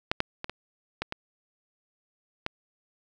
clicks, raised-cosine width 0.3 ms, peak -8 / -8 / -17 / -19 / -13 / -16 / -13 dBFS, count 7, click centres 0.115 / 0.204 / 0.444 / 0.496 / 1.02 / 1.124 / 2.464 s, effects none

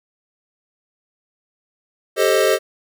square chord, A half-diminished seventh, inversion third, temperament equal with one note detuned, 392 / 440 / 530.2 / 622.3 Hz, G4 / A4 / C5 / Eb5, 0 / 0 / +23 / 0 cents, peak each -20 dBFS, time 2.16-2.59 s, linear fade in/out 50 ms, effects none

